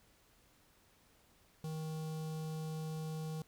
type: tone with notch filter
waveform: square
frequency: 157.5 Hz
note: D#3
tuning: 21 cents sharp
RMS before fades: -41 dBFS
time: 1.64-3.42 s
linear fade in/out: 2 ms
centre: 1900 Hz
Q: 0.79
effects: pink hiss -68 dBFS RMS until 3.47 s